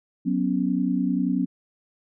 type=chord; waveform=sine; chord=F# suspended fourth; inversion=none; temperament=equal; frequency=185 / 246.9 / 277.2 Hz; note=F#3 / B3 / C#4; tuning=0 / 0 / 0 cents; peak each=-25 dBFS; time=0.25-1.46 s; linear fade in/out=20 ms; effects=none